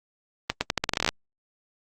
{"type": "accelerating click train", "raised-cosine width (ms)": 0.2, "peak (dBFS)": -5, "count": 14, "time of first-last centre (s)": [0.5, 1.09], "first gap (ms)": 110, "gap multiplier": 0.83, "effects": ["Opus 32 kbps"]}